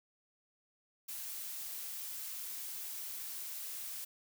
blue noise, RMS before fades -43 dBFS, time 1.08-4.05 s, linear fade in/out 10 ms, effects none

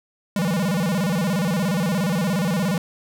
square tone with vibrato, 182.3 Hz, F#3, 25 cents flat, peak -20 dBFS, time 0.36-2.78 s, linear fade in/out 2 ms, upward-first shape square, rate 17 Hz, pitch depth 190 cents each way, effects none

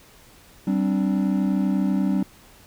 triangle chord, G suspended fourth, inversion none, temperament equal with one note detuned, 193.41 / 261.6 / 293.7 Hz, G3 / C4 / D4, -23 / 0 / 0 cents, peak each -19 / -24 / -24 dBFS, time 0.67-2.23 s, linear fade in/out 5 ms, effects pink hiss -51 dBFS RMS until 2.66 s

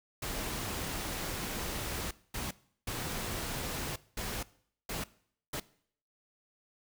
pink noise bursts at uneven times, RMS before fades -37 dBFS, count 6, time 0.22-2.11 / 2.34-2.51 / 2.87-3.96 / 4.17-4.43 / 4.89-5.04 / 5.53-5.6 s, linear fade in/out 5 ms, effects noise-tail reverb RT60 0.6 s tail -20 dB re dry

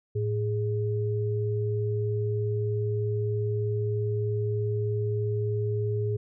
sine tone pair together, 109.6 / 413.8 Hz, A2 / G#4, -6 / -6 cents, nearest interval octave + major seventh, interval 2300 cents, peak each -26 / -30 dBFS, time 0.15-6.17 s, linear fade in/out 10 ms, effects none

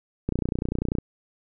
click train, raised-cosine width 3 ms, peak -12 dBFS, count 22, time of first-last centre 0.29-0.985 s, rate 30.2 Hz, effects none

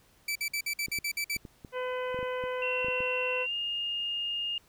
sawtooth tone bursts, 2317 Hz, D7, 24 cents flat, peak -26 dBFS, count 9, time 0.28-1.371 s, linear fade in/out 5 ms, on 75 ms, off 52 ms
clicks, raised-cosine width 3 ms, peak -30 dBFS, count 12, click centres 0.884 / 0.987 / 1.364 / 1.452 / 1.648 / 2.145 / 2.19 / 2.229 / 2.439 / 2.846 / 2.884 / 3.005 s
harmonic tone, 505 Hz, B4, 39 cents sharp, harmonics 1 / 2 / 3 / 4 / 5 / 6, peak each -32 / -38 / -42 / -44 / -46 / -48 dBFS, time 1.72-3.47 s, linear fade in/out 50 ms
sine tone with pitch glide, 2726 to 2832 Hz, F7 to F7, -43 to +23 cents, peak -30 dBFS, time 2.62-4.58 s, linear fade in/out 2 ms, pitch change +66 cents, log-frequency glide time 3.43-3.53 s
effects pink hiss -63 dBFS RMS until 4.68 s

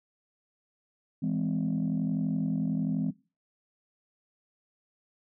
sine chord, E augmented, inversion none, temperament just, 164.81 / 206 / 257.5 Hz, E3 / G#3 / B#3, 0 / -14 / -28 cents, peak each -30 dBFS, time 1.22-3.11 s, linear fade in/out 10 ms, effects noise-tail reverb RT60 0.3 s tail -18 dB re dry + tanh soft clip ceiling -21 dBFS

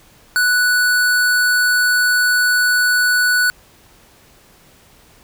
square tone, 1480 Hz, F#6, in tune, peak -13 dBFS, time 0.36-3.5 s, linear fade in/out 0 ms, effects pink hiss -49 dBFS RMS until 5.23 s

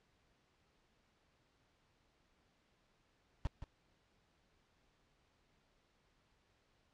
brown noise with echo, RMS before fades -35 dBFS, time 3.45-3.47 s, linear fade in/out 0 ms, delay 170 ms, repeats 1, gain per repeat -10 dB, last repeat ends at 3.64 s, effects pink hiss -75 dBFS RMS until 6.93 s + low-pass 5000 Hz 12 dB/octave

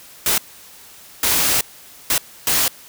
white noise bursts at uneven times, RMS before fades -17 dBFS, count 4, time 0.26-0.38 / 1.23-1.61 / 2.1-2.18 / 2.47-2.68 s, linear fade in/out 2 ms, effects white hiss -43 dBFS RMS until 2.88 s

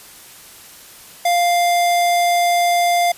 square tone, 698.5 Hz, F5, in tune, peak -14 dBFS, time 1.25-3.12 s, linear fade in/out 5 ms, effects white hiss -41 dBFS RMS until 3.17 s + resampled to 32000 Hz

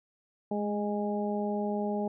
harmonic tone with a mistuned harmonic, 206.3 Hz, G#3, 11 cents flat, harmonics 1 / 2 / 3 / 4, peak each -31 / -34 / -36 / -37 dBFS, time 0.51-2.08 s, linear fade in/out 5 ms, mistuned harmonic 1, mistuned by +20 cents, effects none

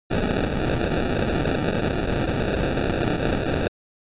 violet noise with sample-and-hold, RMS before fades -23 dBFS, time 0.1-3.68 s, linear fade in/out 10 ms, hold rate 1050 Hz, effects resampled to 8000 Hz

